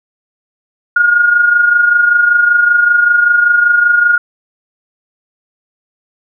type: tone with amplitude modulation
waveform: sine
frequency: 1429 Hz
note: F6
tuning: 39 cents sharp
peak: -4 dBFS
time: 0.96-4.18 s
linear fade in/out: 5 ms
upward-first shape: sine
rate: 25.2 Hz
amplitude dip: 55%
effects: none